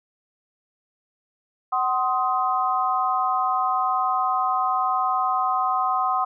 sine chord, C diminished, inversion second, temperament just, 753.5 / 1046.5 / 1255.8 Hz, Gb5 / C6 / Eb6, +31 / 0 / +16 cents, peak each -24 dBFS, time 1.72-6.25 s, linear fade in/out 10 ms, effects none

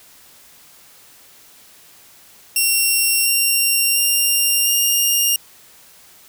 5% pulse tone with pitch steps, 2737 / 2764 / 2791 / 2819 Hz, F7 / F7 / F7 / F7, -36 / -19 / -2 / +16 cents, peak -6 dBFS, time 2.56-5.36 s, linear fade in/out 2 ms, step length 700 ms, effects white hiss -47 dBFS RMS until 6.28 s

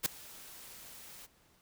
white noise with ADSR envelope, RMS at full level -27 dBFS, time 0.03-1.27 s, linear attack 29 ms, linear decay 4 ms, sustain -24 dB, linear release 23 ms, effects pink hiss -67 dBFS RMS until 1.61 s

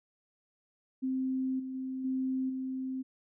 sine tone with level steps, 261.2 Hz, C4, 3 cents flat, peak -29 / -36 / -34 / -29 / -33 dBFS, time 1.02-3.03 s, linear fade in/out 20 ms, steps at 1.59 / 1.74 / 2.04 / 2.49 s, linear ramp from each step 10 ms, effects none

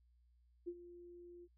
sine tone with ADSR envelope, 349.2 Hz, F4, in tune, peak -39 dBFS, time 0.66-1.48 s, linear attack 21 ms, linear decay 56 ms, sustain -14 dB, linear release 44 ms, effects added 60 Hz sine -68 dBFS peak until 1.57 s

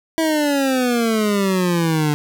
25% pulse exponential sweep, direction down, 327.1 to 146.9 Hz, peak -12 dBFS, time 0.18-2.14 s, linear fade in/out 0 ms, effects none

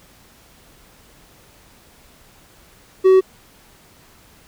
triangle tone, 377.5 Hz, F#4, 35 cents sharp, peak -6 dBFS, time 3.04-3.21 s, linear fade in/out 20 ms, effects pink hiss -50 dBFS RMS until 4.47 s

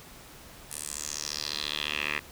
10% pulse tone with band-pass filter sweep, 74.5 Hz, D2, 25 cents sharp, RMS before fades -34 dBFS, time 0.7-2.2 s, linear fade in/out 20 ms, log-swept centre 10000 to 2200 Hz, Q 3.6, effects pink hiss -49 dBFS RMS until 2.31 s

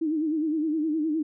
sine tone with vibrato, 311 Hz, D#4, 1 cent flat, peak -23 dBFS, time 0.01-1.23 s, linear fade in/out 10 ms, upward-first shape sine, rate 9.7 Hz, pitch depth 89 cents each way, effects none

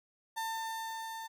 35% pulse tone with level ramp, 897 Hz, A5, 33 cents sharp, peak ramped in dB -32 to -39 dBFS, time 0.36-1.28 s, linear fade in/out 20 ms, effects none

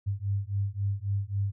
sine beating tone pair, 98 / 101.7 Hz, G2 / G#2, 0 / -36 cents, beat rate 3.7 Hz, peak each -30 dBFS, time 0.06-1.52 s, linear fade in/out 20 ms, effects none

